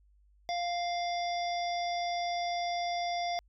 harmonic tone, 698 Hz, F5, 1 cent flat, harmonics 1 / 3 / 5 / 7 / 8, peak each -31 / -41 / -43 / -44 / -46 dBFS, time 0.49-3.39 s, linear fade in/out 0 ms, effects added 50 Hz sine -61 dBFS peak until 3.48 s

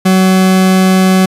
40% pulse tone, 187.7 Hz, F#3, 25 cents sharp, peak -5 dBFS, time 0.05-1.26 s, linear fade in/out 10 ms, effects resampled to 32000 Hz

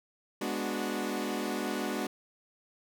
sawtooth chord, G# half-diminished seventh, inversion none, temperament equal with one note detuned, 207.7 / 246.9 / 293.7 / 367.4 Hz, G#3 / B3 / D4 / F#4, 0 / 0 / 0 / -12 cents, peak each -33 dBFS, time 0.41-2.07 s, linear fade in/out 5 ms, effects none

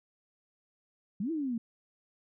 sine exponential two-way sweep, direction up then down, 178.5 to 338.5 to 221 Hz, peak -30 dBFS, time 1.2-1.58 s, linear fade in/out 5 ms, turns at 1.31 s, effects none

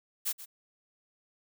blue noise with echo, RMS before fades -31 dBFS, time 0.25-0.33 s, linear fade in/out 20 ms, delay 130 ms, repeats 1, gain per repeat -14 dB, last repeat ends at 0.46 s, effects none

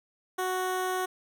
15% pulse tone with notch filter, 370 Hz, F#4, in tune, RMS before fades -30 dBFS, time 0.38-1.06 s, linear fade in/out 10 ms, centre 4500 Hz, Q 1.8, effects none

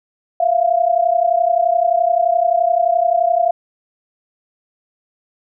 sine tone pair together, 673 / 704.6 Hz, E5 / F5, +36 / +15 cents, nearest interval minor second, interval 79 cents, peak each -15 dBFS, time 0.4-3.51 s, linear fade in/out 5 ms, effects none

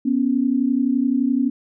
sine tone pair together, 245 / 276.7 Hz, B3 / C#4, -14 / -3 cents, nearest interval major second, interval 211 cents, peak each -19 dBFS, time 0.05-1.5 s, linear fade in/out 10 ms, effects none

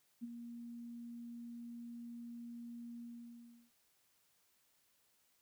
sine tone with ADSR envelope, 236 Hz, A#3, 22 cents sharp, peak -39 dBFS, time 0.21-3.71 s, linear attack 27 ms, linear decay 25 ms, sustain -7 dB, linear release 700 ms, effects white hiss -75 dBFS RMS until 5.41 s

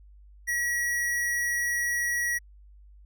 square tone, 1919 Hz, A#6, 50 cents sharp, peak -26 dBFS, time 0.47-2.39 s, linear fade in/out 20 ms, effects added 50 Hz sine -49 dBFS peak until 3.05 s

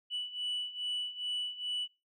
sine beating tone pair, 2960 / 2962.4 Hz, F#7 / F#7, 0 / +1 cents, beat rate 2.4 Hz, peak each -37 / -34 dBFS, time 0.1-1.88 s, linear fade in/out 50 ms, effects noise-tail reverb RT60 0.3 s tail -26 dB re dry + tanh soft clip ceiling -30 dBFS

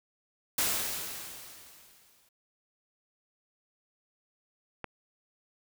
white noise with exponential decay, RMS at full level -27 dBFS, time 0.58-2.29 s, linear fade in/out 5 ms, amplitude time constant 370 ms
click, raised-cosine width 0.5 ms, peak -21 dBFS, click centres 4.843 s
effects none

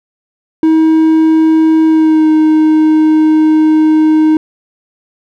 triangle tone with pitch glide, 318.6 to 311.7 Hz, D#4 to D#4, +41 to +3 cents, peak -3 dBFS, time 0.63-4.37 s, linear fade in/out 2 ms, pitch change -38 cents, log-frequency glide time 1.86-2.29 s, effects none

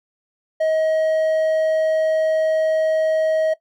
triangle tone, 633 Hz, D#5, 30 cents sharp, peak -14 dBFS, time 0.6-3.54 s, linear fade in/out 10 ms, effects noise-tail reverb RT60 0.1 s tail -17 dB re dry

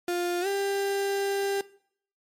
35% pulse tone with pitch glide, 351.4 to 396.7 Hz, F4 to G4, +11 to +21 cents, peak -24 dBFS, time 0.08-1.61 s, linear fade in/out 2 ms, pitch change +210 cents, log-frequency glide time 0.41-0.47 s, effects noise-tail reverb RT60 0.6 s tail -20 dB re dry + MP3 64 kbps

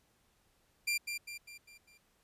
sawtooth tone with echo, 2379 Hz, D7, 22 cents sharp, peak -27 dBFS, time 0.87-0.98 s, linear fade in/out 10 ms, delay 200 ms, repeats 5, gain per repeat -6 dB, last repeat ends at 1.98 s, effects pink hiss -72 dBFS RMS until 2.23 s + resampled to 32000 Hz

